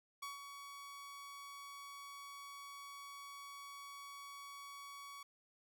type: tone with ADSR envelope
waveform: sawtooth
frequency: 1125 Hz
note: C#6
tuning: 25 cents sharp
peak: -39 dBFS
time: 0.22-5.23 s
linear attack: 9 ms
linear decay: 150 ms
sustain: -7 dB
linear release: 4 ms
effects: none